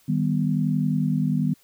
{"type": "chord", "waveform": "sine", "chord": "Eb augmented", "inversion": "none", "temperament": "equal with one note detuned", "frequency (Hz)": [155.11, 196, 246.9], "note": ["Eb3", "G3", "B3"], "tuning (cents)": [-5, 0, 0], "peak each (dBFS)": [-23, -25, -25], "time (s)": [0.08, 1.54], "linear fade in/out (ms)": 10, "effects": ["white hiss -59 dBFS RMS until 1.63 s"]}